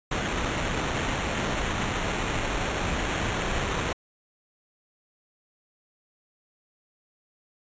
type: noise with sample-and-hold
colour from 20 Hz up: pink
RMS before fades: -28 dBFS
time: 0.11-3.93 s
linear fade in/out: 5 ms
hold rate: 4900 Hz
effects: resampled to 16000 Hz